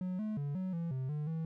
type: tone with pitch steps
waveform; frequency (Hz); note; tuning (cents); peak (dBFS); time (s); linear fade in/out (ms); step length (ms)
triangle; 183.2 / 214.8 / 143.1 / 186.5 / 168.1 / 130.7 / 149.5 / 161.7; F#3 / A3 / D3 / F#3 / E3 / C3 / D3 / E3; -17 / -41 / -45 / +14 / +34 / -1 / +31 / -33; -32; 0.01-1.45; 2; 180
effects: none